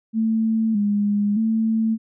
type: tone with vibrato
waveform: sine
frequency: 213.7 Hz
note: G#3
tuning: 50 cents sharp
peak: -17 dBFS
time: 0.13-1.98 s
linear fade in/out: 50 ms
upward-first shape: square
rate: 0.81 Hz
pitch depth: 70 cents each way
effects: none